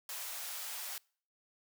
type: high-pass noise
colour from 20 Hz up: white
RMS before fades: -42 dBFS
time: 0.09-0.98 s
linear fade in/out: 2 ms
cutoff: 590 Hz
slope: 24 dB/octave
effects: noise-tail reverb RT60 0.5 s tail -26 dB re dry